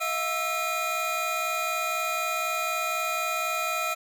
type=tone cluster; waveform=square; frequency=643 / 707 / 1320 / 2446 Hz; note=E5 / F5 / E6 / D#7; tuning=-43 / +21 / +2 / -30 cents; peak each=-35 / -36 / -30 / -32 dBFS; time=0-3.95 s; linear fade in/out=20 ms; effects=none